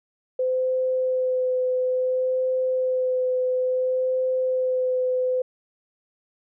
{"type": "tone with vibrato", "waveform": "sine", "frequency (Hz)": 511, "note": "C5", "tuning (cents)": -41, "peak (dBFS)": -20, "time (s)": [0.39, 5.42], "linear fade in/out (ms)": 5, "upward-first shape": "sine", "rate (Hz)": 0.58, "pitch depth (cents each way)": 12, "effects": []}